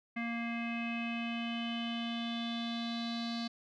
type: tone with low-pass filter sweep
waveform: square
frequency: 233.1 Hz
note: A#3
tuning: in tune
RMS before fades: -37 dBFS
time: 0.16-3.48 s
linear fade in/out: 10 ms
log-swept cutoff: 2200 to 4300 Hz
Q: 6.6
effects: none